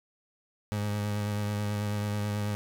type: tone with vibrato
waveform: 30% pulse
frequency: 103.83 Hz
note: G#2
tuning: in tune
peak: -26 dBFS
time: 0.72-2.55 s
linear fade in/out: 0 ms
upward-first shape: sine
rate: 9.2 Hz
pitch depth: 21 cents each way
effects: none

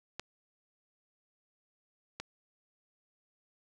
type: clicks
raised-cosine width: 0.2 ms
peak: -20 / -21 dBFS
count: 2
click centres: 0.196 / 2.2 s
effects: none

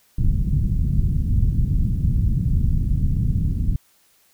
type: low-pass noise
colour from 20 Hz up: pink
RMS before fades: -19 dBFS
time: 0.18-3.76 s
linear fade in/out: 5 ms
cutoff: 180 Hz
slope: 24 dB/octave
effects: white hiss -59 dBFS RMS until 4.33 s

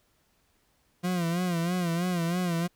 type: tone with vibrato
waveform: 40% pulse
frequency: 174.2 Hz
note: F3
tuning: 4 cents flat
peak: -25 dBFS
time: 1.03-2.68 s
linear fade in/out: 20 ms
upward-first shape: sine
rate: 3.1 Hz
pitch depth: 83 cents each way
effects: pink hiss -69 dBFS RMS until 2.75 s

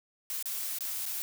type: noise with dropouts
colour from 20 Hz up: blue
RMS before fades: -35 dBFS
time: 0.3-1.22 s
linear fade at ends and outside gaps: 0 ms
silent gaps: 0.426-0.457 / 0.786-0.807 / 1.055-1.062 s
effects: none

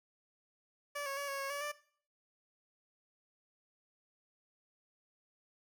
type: tone with pitch steps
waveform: 15% pulse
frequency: 577 / 550 / 567 / 552 / 548 / 571 / 589 Hz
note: D5 / C#5 / C#5 / C#5 / C#5 / D5 / D5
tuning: -31 / -14 / +39 / -7 / -20 / -49 / +5 cents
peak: -31 dBFS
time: 0.95-1.72 s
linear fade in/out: 10 ms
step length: 110 ms
effects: noise-tail reverb RT60 0.5 s tail -18 dB re dry

